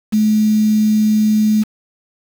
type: tone with quantisation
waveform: sine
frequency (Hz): 214.5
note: A3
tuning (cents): -44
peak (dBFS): -10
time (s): 0.12-1.64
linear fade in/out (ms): 20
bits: 5
effects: none